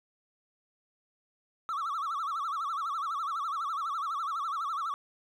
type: tone with vibrato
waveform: triangle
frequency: 1225 Hz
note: D#6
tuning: 27 cents flat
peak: -28 dBFS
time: 1.69-4.94 s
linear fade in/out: 0 ms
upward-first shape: sine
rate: 12 Hz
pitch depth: 180 cents each way
effects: tanh soft clip ceiling -24 dBFS